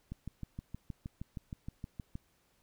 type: click train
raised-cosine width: 5 ms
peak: -28 dBFS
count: 14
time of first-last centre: 0.12-2.154 s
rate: 6.39 Hz
effects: pink hiss -72 dBFS RMS until 2.62 s